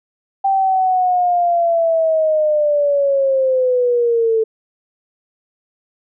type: linear sweep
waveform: sine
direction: down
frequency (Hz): 784 to 440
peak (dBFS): -12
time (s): 0.44-4.44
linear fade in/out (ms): 10
effects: none